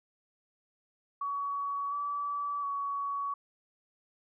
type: tone with pitch steps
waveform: sine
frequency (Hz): 1128 / 1152 / 1125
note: C#6 / D6 / C#6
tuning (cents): +30 / -34 / +25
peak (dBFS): -31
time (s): 1.21-3.34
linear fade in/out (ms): 5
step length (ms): 710
effects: none